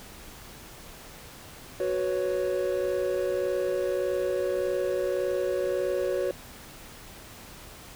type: chord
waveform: triangle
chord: F# suspended fourth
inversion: none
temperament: just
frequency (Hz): 370 / 493.3 / 555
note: F#4 / B4 / C#5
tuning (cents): 0 / -2 / +2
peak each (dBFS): -27 / -29 / -27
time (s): 1.8-6.31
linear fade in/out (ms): 2
effects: pink hiss -46 dBFS RMS until 7.95 s